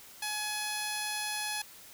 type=tone with low-pass filter; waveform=10% pulse; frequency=845 Hz; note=G#5; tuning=30 cents sharp; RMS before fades=-35 dBFS; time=0.22-1.62 s; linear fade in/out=5 ms; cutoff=10000 Hz; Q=4.7; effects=white hiss -52 dBFS RMS until 1.93 s